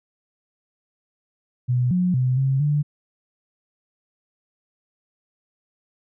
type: tone with pitch steps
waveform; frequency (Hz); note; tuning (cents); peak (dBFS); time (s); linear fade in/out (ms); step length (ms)
sine; 124.3 / 180.6 / 127.5 / 134.4 / 147.2; B2 / F#3 / C3 / C3 / D3; +12 / -42 / -44 / +47 / +4; -17; 1.68-2.83; 20; 230
effects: none